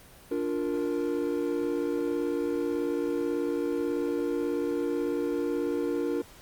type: chord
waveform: triangle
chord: Bb major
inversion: first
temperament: just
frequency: 291.4 / 349.6 / 466.2 Hz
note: D4 / F4 / Bb4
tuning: -13 / +2 / 0 cents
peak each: -29 dBFS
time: 0.31-6.22 s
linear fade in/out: 5 ms
effects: pink hiss -52 dBFS RMS until 6.41 s + Opus 32 kbps